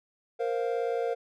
triangle chord, Bb suspended second, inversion none, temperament just, 466.2 / 524.4 / 699.2 Hz, Bb4 / C5 / F5, 0 / +4 / +2 cents, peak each -27 / -31 / -32 dBFS, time 0.39-1.15 s, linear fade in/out 20 ms, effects none

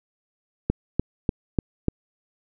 click train, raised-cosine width 3 ms, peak -7 dBFS, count 5, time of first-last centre 0.7-1.883 s, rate 3.38 Hz, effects none

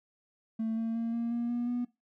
triangle tone with pitch steps, 223.3 / 226.5 / 229.8 / 233.2 / 236.6 / 240 / 243.5 Hz, A3 / A#3 / A#3 / A#3 / A#3 / B3 / B3, +26 / -50 / -25 / +1 / +26 / -49 / -24 cents, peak -26 dBFS, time 0.59-1.85 s, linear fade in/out 10 ms, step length 180 ms, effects noise-tail reverb RT60 0.2 s tail -20 dB re dry + tanh soft clip ceiling -25 dBFS

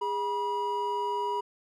triangle tone pair together, 410.5 / 969 Hz, G#4 / B5, -20 / -33 cents, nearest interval octave + minor third, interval 1487 cents, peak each -31 / -27 dBFS, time 0.01-1.41 s, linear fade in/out 10 ms, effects none

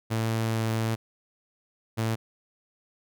sawtooth tone pair in turn, 112.3 / 112.3 Hz, A2 / A2, +36 / +36 cents, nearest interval unison, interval 0 cents, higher neither, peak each -21 dBFS, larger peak neither, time 0.1-0.96 / 1.97-2.16 s, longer first, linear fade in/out 20 ms, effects none

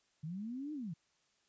sine linear two-way sweep, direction up then down, 146.83 to 311.1 to 146.83 Hz, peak -39 dBFS, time 0.23-0.94 s, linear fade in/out 10 ms, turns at 0.73 s, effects white hiss -75 dBFS RMS until 1.48 s + resampled to 16000 Hz

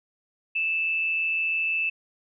sine tone with amplitude modulation, 2637 Hz, E7, in tune, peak -21 dBFS, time 0.55-1.9 s, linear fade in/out 10 ms, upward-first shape sine, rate 166 Hz, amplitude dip 40%, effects none

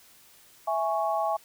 sine chord, C# minor, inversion first, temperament equal, 659.3 / 830.6 / 1108.7 Hz, E5 / G#5 / C#6, 0 / 0 / 0 cents, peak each -28 / -28 / -31 dBFS, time 0.67-1.37 s, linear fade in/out 10 ms, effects white hiss -56 dBFS RMS until 1.44 s

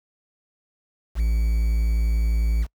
triangle tone with quantisation, 55.7 Hz, A1, 22 cents sharp, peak -16 dBFS, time 1.15-2.67 s, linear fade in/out 50 ms, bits 7, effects noise-tail reverb RT60 0.1 s tail -25 dB re dry

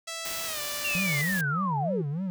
5% pulse tone with pitch glide, 659.3 to 587.4 Hz, E5 to D5, 0 to 0 cents, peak -22 dBFS, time 0.07-1.22 s, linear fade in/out 10 ms, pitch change -200 cents, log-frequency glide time 0.46-0.61 s
white noise, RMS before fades -36 dBFS, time 0.25-1.41 s, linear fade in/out 2 ms
sine linear sweep, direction down, 2794 to 339.1 Hz, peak -27 dBFS, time 0.84-2.02 s, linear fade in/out 10 ms
triangle tone with vibrato, 165.4 Hz, E3, 6 cents sharp, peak -26 dBFS, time 0.95-2.3 s, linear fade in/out 0 ms, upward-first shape sine, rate 3.3 Hz, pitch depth 280 cents each way
effects none

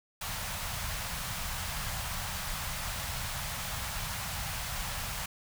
pink band-stop noise, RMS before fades -36 dBFS, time 0.21-5.26 s, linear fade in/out 5 ms, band 170 to 680 Hz, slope 24 dB/octave, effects none

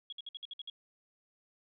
sine tone bursts, 3322 Hz, G#7, in tune, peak -40 dBFS, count 8, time 0.1-0.699 s, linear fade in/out 2 ms, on 25 ms, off 57 ms, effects none

